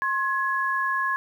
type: tone pair together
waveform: sine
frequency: 1068.5 / 1682 Hz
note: C6 / G#6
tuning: +36 / +22 cents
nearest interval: minor sixth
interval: 786 cents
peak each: -25 dBFS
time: 0.02-1.16 s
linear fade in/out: 0 ms
effects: 9-bit